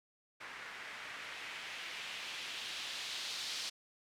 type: noise with low-pass filter sweep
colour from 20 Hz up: blue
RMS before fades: -44 dBFS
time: 0.4-3.7 s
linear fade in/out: 10 ms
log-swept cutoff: 1700 to 4300 Hz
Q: 1.6
effects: none